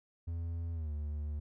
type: tone with pitch glide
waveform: triangle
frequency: 84 to 74.4 Hz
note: E2 to D2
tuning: +33 to +23 cents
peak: -33 dBFS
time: 0.27-1.4 s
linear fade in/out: 10 ms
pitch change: -210 cents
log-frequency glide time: 0.73-0.92 s
effects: none